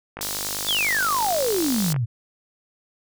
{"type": "click train", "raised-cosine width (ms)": 0.5, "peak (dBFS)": -17, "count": 91, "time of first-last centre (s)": [0.17, 1.963], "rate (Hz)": 50.2}
{"type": "high-pass noise", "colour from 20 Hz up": "pink", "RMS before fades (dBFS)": -29, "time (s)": [0.21, 1.93], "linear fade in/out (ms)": 2, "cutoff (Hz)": 3800, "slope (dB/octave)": 24}
{"type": "exponential sweep", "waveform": "sine", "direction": "down", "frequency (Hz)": [3637, 107.9], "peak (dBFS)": -20, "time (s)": [0.67, 2.06], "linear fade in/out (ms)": 20}
{"effects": []}